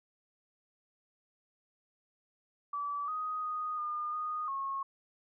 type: tone with pitch steps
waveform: sine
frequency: 1153 / 1250 / 1241 / 1213 / 1234 / 1090 Hz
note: D6 / D#6 / D#6 / D#6 / D#6 / C#6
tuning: -32 / +8 / -5 / -44 / -15 / -29 cents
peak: -33 dBFS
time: 2.73-4.83 s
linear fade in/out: 5 ms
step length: 350 ms
effects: none